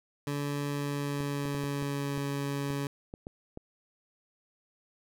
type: tone with pitch glide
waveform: 20% pulse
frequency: 143.6 to 140.81 Hz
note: D3 to C#3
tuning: -39 to +27 cents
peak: -26 dBFS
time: 0.27-2.87 s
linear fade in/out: 2 ms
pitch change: -34 cents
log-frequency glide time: 0.68-2.22 s
type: clicks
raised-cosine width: 2 ms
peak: -27 dBFS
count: 10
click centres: 1.205 / 1.455 / 1.548 / 1.639 / 1.824 / 2.178 / 2.704 / 3.139 / 3.269 / 3.574 s
effects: none